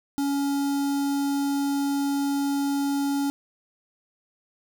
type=tone with notch filter; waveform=square; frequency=280.4 Hz; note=C#4; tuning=20 cents sharp; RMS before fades=-25 dBFS; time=0.18-3.3 s; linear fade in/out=0 ms; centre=2200 Hz; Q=0.8; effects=none